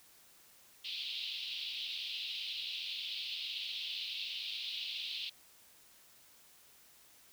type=band-pass noise; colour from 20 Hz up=white; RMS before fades=-41 dBFS; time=0.84-5.3 s; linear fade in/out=10 ms; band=2700 to 4200 Hz; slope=48 dB/octave; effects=white hiss -62 dBFS RMS until 7.32 s